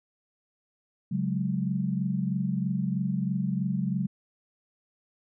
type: chord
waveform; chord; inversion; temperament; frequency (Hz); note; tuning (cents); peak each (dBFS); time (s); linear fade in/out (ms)
sine; C# suspended fourth; none; just; 138.59 / 184.79 / 207.9; C#3 / F#3 / G#3; 0 / -2 / +2; -31 / -28 / -31; 1.11-4.07; 10
effects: none